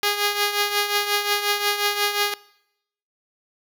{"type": "tone with tremolo", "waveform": "5% pulse", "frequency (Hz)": 410.8, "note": "G#4", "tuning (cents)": -19, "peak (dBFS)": -6, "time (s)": [0.03, 2.34], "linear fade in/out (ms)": 2, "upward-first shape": "triangle", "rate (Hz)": 5.6, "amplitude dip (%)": 70, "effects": ["noise-tail reverb RT60 0.8 s tail -22 dB re dry"]}